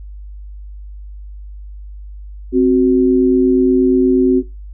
sine tone pair together, 261.6 / 370 Hz, C4 / F#4, 0 / 0 cents, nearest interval tritone, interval 600 cents, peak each -11 dBFS, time 2.52-4.43 s, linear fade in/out 50 ms, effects noise-tail reverb RT60 0.2 s tail -17 dB re dry + added 50 Hz sine -29 dBFS peak until 4.73 s

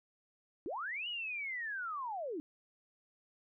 sine linear two-way sweep, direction up then down, 279.7 to 2960 to 279.7 Hz, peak -37 dBFS, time 0.66-2.4 s, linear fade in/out 0 ms, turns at 1.08 s, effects none

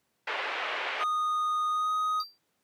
white band-pass noise, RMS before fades -33 dBFS, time 0.27-1.04 s, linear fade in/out 5 ms, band 450 to 2700 Hz, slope 24 dB/octave
triangle tone with pitch glide, 1235 to 1252.2 Hz, D#6 to D#6, -13 to +11 cents, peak -24 dBFS, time 0.98-2.24 s, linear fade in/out 50 ms, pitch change +24 cents, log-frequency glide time 1.7-1.92 s
triangle tone with exponential decay, 4699 Hz, D8, in tune, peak -30 dBFS, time 2.2-2.38 s, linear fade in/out 2 ms, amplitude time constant 38 ms
effects pink hiss -75 dBFS RMS until 2.63 s + high-pass 150 Hz 12 dB/octave

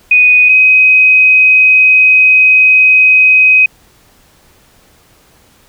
sine tone pair in turn, 2489 / 2521 Hz, D#7 / D#7, 0 / +22 cents, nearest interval unison, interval 22 cents, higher second, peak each -3 dBFS, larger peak neither, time 0.11-0.49 / 0.49-3.66 s, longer second, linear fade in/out 5 ms, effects pink hiss -47 dBFS RMS until 5.68 s

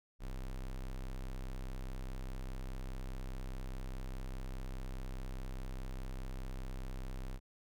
square tone, 32.43 Hz, C1, 15 cents flat, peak -40 dBFS, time 0.19-7.4 s, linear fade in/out 50 ms, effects none

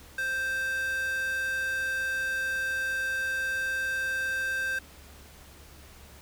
square tone with high-pass filter, 523.3 Hz, C5, in tune, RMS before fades -30 dBFS, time 0.18-4.79 s, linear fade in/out 5 ms, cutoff 1400 Hz, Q 9, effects added 71 Hz sine -52 dBFS peak until 6.21 s + pink hiss -52 dBFS RMS until 6.21 s

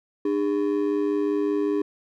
triangle ring-modulated tone, 353.5 Hz, F4, 21 cents sharp, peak -16 dBFS, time 0.25-1.82 s, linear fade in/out 5 ms, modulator 52.6 Hz, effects none

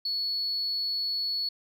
sine tone, 4400 Hz, C#8, 14 cents flat, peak -26 dBFS, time 0.05-1.49 s, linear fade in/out 5 ms, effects tanh soft clip ceiling -23 dBFS

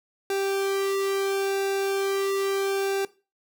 sawtooth tone with flanger, 392 Hz, G4, in tune, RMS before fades -26 dBFS, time 0.3-3.05 s, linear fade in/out 2 ms, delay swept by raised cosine 0.96 to 1.6 ms, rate 0.37 Hz, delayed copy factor -1, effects noise-tail reverb RT60 0.3 s tail -18 dB re dry

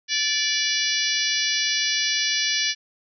harmonic tone with a mistuned harmonic, 582 Hz, D5, 16 cents flat, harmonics 3 / 4 / 5 / 6 / 7 / 8 / 9 / 10, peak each -29 / -29 / -29 / -29 / -29 / -29 / -29 / -29 dBFS, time 0.08-2.75 s, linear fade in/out 50 ms, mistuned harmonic 6, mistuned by -20 cents, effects none

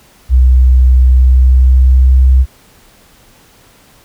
sine tone with pitch glide, 63.4 to 64.81 Hz, B1 to C2, +46 to -16 cents, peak -3 dBFS, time 0.29-2.46 s, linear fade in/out 50 ms, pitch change +38 cents, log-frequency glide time 1.03-2.29 s, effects pink hiss -45 dBFS RMS until 4.04 s

